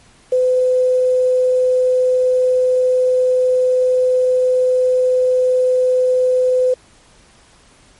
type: tone with quantisation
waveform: sine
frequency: 507 Hz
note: B4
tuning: 45 cents sharp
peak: -11 dBFS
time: 0.32-6.74 s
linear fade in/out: 5 ms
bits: 6
effects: pink hiss -49 dBFS RMS until 7.99 s + MP3 48 kbps